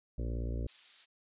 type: harmonic tone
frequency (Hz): 58.1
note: A#1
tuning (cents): -5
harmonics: 1 / 2 / 4 / 5 / 6 / 7 / 8 / 9 / 10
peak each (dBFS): -34 / -40 / -46 / -48 / -50 / -51 / -52 / -53 / -54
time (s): 0.18-0.67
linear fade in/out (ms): 5
type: noise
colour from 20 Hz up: violet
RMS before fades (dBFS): -42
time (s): 0.67-1.06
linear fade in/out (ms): 20
effects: resampled to 8000 Hz